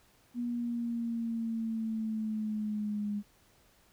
sine linear sweep, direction down, 241.7 to 205 Hz, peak -31 dBFS, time 0.34-3.23 s, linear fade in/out 50 ms, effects pink hiss -65 dBFS RMS until 3.92 s

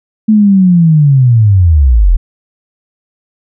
sine linear sweep, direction down, 220 to 36.85 Hz, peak -3 dBFS, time 0.28-2.17 s, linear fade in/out 10 ms, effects none

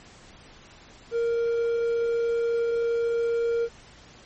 triangle tone, 466.2 Hz, A#4, in tune, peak -20 dBFS, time 1.11-3.69 s, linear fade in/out 50 ms, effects pink hiss -50 dBFS RMS until 4.25 s + MP3 32 kbps

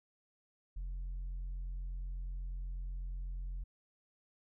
sine tone, 44.11 Hz, F1, 18 cents sharp, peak -35 dBFS, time 0.76-3.64 s, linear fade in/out 10 ms, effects tanh soft clip ceiling -37 dBFS

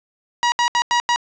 sawtooth tone bursts at uneven times, 959 Hz, A#5, 49 cents sharp, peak -11 dBFS, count 5, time 0.43-0.52 / 0.59-0.68 / 0.75-0.82 / 0.91-1 / 1.09-1.16 s, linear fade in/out 0 ms, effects resampled to 16000 Hz + 7-bit

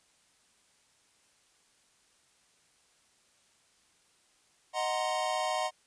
square chord, C half-diminished seventh, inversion first, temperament equal, 622.3 / 740 / 932.3 / 1046.5 Hz, Eb5 / Gb5 / Bb5 / C6, 0 / 0 / 0 / 0 cents, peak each -35 / -34 / -38 / -37 dBFS, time 4.73-5.71 s, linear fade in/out 50 ms, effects white hiss -67 dBFS RMS until 5.86 s + resampled to 22050 Hz

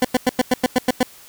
20% pulse tone bursts, 251.9 Hz, B3, 34 cents sharp, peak -8 dBFS, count 9, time 0.02-1.03 s, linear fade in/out 2 ms, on 26 ms, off 97 ms, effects white hiss -45 dBFS RMS until 1.28 s

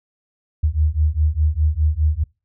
sine beating tone pair, 74.5 / 79.4 Hz, D2 / D#2, +25 / +36 cents, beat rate 4.9 Hz, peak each -18 dBFS, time 0.63-2.24 s, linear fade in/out 10 ms, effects noise-tail reverb RT60 0.3 s tail -26 dB re dry

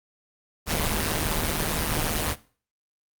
pink noise with amplitude modulation, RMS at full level -22 dBFS, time 0.66-2.36 s, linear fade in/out 50 ms, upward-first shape sine, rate 155 Hz, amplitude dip 80%, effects noise-tail reverb RT60 0.4 s tail -18 dB re dry + Opus 48 kbps

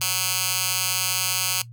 10% pulse tone with high-pass filter, 185 Hz, F#3, in tune, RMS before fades -24 dBFS, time 0.01-1.62 s, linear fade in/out 5 ms, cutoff 3400 Hz, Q 0.53, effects noise-tail reverb RT60 0.1 s tail -18 dB re dry + added 118 Hz sine -39 dBFS peak until 1.72 s

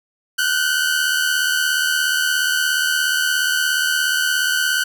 sawtooth tone pair together, 1456 / 1533 Hz, F#6 / G6, -28 / -39 cents, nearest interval minor second, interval 89 cents, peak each -17 / -15 dBFS, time 0.38-4.84 s, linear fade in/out 10 ms, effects none

